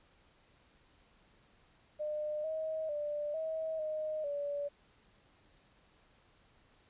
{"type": "tone with pitch steps", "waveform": "sine", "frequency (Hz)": [604, 633, 591, 639, 619, 575], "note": ["D5", "D#5", "D5", "D#5", "D#5", "D5"], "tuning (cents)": [48, 30, 11, 46, -9, -37], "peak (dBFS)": -34, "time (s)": [1.99, 4.69], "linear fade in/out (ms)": 20, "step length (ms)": 450, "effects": ["pink hiss -67 dBFS RMS until 6.89 s", "resampled to 8000 Hz"]}